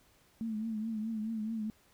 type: tone with vibrato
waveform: sine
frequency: 220.1 Hz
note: A3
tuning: 1 cent sharp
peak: -33 dBFS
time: 0.41-1.7 s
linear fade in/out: 0 ms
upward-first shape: triangle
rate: 4.7 Hz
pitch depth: 74 cents each way
effects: pink hiss -66 dBFS RMS until 1.93 s